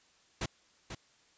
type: noise with echo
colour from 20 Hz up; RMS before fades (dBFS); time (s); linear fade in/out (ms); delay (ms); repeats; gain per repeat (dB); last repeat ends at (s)
pink; -34; 0.41-0.46; 5; 490; 1; -8; 0.95
effects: white hiss -66 dBFS RMS until 1.37 s + resampled to 16000 Hz